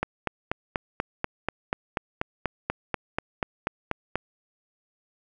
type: click train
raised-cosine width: 0.5 ms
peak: -10 dBFS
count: 18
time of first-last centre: 0.03-4.156 s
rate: 4.12 Hz
effects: none